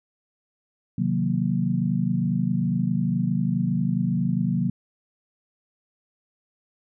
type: chord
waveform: sine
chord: C half-diminished seventh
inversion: none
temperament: equal with one note detuned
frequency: 130.81 / 155.56 / 182.98 / 233.1 Hz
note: C3 / Eb3 / Gb3 / Bb3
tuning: 0 / 0 / -19 / 0 cents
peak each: -27 / -28 / -24 / -27 dBFS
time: 0.98-4.7 s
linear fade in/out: 5 ms
effects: none